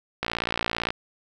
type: click train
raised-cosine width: 0.3 ms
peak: -9 dBFS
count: 40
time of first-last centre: 0.23-0.905 s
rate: 57.8 Hz
effects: 8-bit